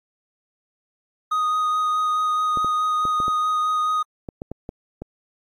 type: tone with vibrato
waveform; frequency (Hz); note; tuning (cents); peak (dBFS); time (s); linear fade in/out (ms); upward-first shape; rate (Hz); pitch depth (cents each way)
triangle; 1244.5; D#6; 0; -17; 1.31-4.03; 10; sine; 4.7; 10
type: clicks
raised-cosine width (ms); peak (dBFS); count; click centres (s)
2; -18; 10; 2.573 / 2.646 / 3.053 / 3.202 / 3.281 / 4.288 / 4.419 / 4.516 / 4.691 / 5.02
effects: AAC 64 kbps